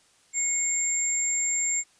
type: tone pair together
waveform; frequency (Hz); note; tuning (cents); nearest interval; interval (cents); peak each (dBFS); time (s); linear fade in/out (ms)
sine; 2183 / 7372; C#7 / A#8; -27 / -20; octave + major sixth; 2107; -31 / -24; 0.33-1.84; 50
effects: white hiss -61 dBFS RMS until 1.99 s + resampled to 22050 Hz